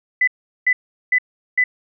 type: tone bursts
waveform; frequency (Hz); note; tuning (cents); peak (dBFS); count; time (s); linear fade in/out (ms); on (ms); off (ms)
sine; 2000; B6; +21; -12; 4; 0.21-1.64; 5; 65; 390
effects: none